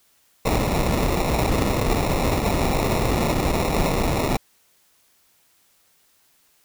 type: noise with sample-and-hold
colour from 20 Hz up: pink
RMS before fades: -21 dBFS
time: 0.45-4.37 s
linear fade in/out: 5 ms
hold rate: 1575 Hz
effects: white hiss -61 dBFS RMS until 6.64 s